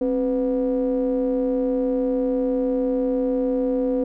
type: ring-modulated tone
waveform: triangle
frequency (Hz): 116.3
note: A#2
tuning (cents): -4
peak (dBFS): -14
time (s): 0.01-4.04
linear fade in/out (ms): 5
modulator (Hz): 382
effects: none